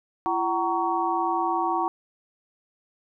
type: tone cluster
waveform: sine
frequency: 340 / 756 / 931 / 1120 Hz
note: F4 / F#5 / A#5 / C#6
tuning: -46 / +37 / -2 / +18 cents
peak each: -29 / -27 / -27 / -28 dBFS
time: 0.26-1.88 s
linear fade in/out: 0 ms
effects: none

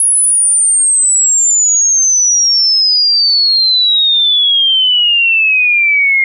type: exponential sweep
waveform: sine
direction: down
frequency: 10548 to 2123 Hz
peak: -7 dBFS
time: 0-6.24 s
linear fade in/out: 2 ms
effects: none

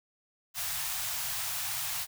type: band-stop noise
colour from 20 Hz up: white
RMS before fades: -34 dBFS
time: 0.54-2.07 s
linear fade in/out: 50 ms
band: 160 to 640 Hz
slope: 96 dB/octave
effects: none

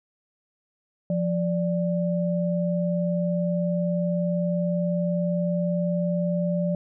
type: tone pair together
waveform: sine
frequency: 174.75 / 587.3 Hz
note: F3 / D5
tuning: +1 / 0 cents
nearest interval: octave + major sixth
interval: 2099 cents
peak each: -23 / -27 dBFS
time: 1.1-6.75 s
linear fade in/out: 2 ms
effects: none

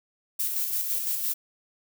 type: noise with tremolo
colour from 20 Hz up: violet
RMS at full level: -27 dBFS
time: 0.39-1.34 s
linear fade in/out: 10 ms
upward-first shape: square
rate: 5.9 Hz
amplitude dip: 35%
effects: none

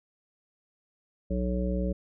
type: harmonic tone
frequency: 61.5 Hz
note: B1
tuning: 7 cents flat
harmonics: 1 / 3 / 5 / 7 / 9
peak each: -29 / -30 / -37 / -38 / -35 dBFS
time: 1.3-1.93 s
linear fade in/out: 10 ms
effects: none

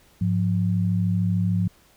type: tone pair together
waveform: sine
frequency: 103.83 / 177.14 Hz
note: G#2 / F3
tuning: 0 / +25 cents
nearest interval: major sixth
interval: 925 cents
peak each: -22 dBFS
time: 0.21-1.68 s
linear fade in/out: 5 ms
effects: pink hiss -57 dBFS RMS until 1.96 s

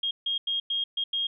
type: tone bursts at uneven times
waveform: sine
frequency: 3247 Hz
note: G#7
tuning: 40 cents flat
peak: -25 dBFS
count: 6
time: 0.03-0.11 / 0.26-0.38 / 0.47-0.6 / 0.7-0.84 / 0.97-1.04 / 1.13-1.27 s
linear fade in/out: 5 ms
effects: none

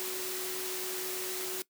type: tone in noise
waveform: sine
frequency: 371.2 Hz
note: F#4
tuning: 6 cents sharp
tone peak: -39 dBFS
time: 0-1.62 s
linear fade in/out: 0 ms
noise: white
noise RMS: -37 dBFS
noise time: 0-1.62 s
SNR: -5 dB
effects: noise-tail reverb RT60 0.1 s tail -20 dB re dry + high-pass 200 Hz 12 dB/octave

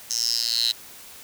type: tone with high-pass filter sweep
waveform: 10% pulse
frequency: 116.54 Hz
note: A#2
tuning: in tune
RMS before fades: -24 dBFS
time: 0.1-0.72 s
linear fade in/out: 5 ms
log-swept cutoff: 5900 to 3900 Hz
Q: 9.4
effects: white hiss -44 dBFS RMS until 1.23 s

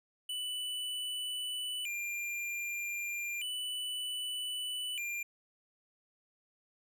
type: tone with vibrato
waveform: square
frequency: 2669 Hz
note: E7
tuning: 21 cents sharp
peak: -36 dBFS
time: 0.29-5.23 s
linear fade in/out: 5 ms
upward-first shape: square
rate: 0.32 Hz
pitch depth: 190 cents each way
effects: none

